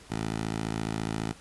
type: tone with high-pass filter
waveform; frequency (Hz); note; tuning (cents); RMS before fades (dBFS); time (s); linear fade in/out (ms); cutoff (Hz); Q
10% pulse; 54.6; A1; -13; -32; 0.1-1.33; 10; 110; 0.76
effects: pink hiss -52 dBFS RMS until 1.4 s + resampled to 24000 Hz